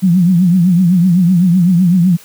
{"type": "tone with vibrato", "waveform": "sine", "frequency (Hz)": 178.4, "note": "F3", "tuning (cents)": 37, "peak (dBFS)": -6, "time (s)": [0.02, 2.17], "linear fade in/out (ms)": 20, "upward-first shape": "triangle", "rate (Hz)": 7.9, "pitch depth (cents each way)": 140, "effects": ["white hiss -40 dBFS RMS until 2.24 s", "high-pass 100 Hz 12 dB/octave"]}